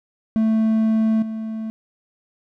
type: tone with level steps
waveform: triangle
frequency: 220.8 Hz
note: A3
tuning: 6 cents sharp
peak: -13 / -23 dBFS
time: 0.36-1.7 s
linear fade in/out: 0 ms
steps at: 1.22 s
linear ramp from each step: 5 ms
effects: none